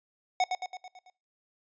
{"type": "tone with echo", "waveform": "square", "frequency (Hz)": 738, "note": "F#5", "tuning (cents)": -5, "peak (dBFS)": -23, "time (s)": [0.4, 0.44], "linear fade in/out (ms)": 2, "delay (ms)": 110, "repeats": 6, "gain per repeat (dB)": -5, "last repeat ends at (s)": 1.1, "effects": ["noise-tail reverb RT60 0.3 s tail -23 dB re dry", "resampled to 16000 Hz"]}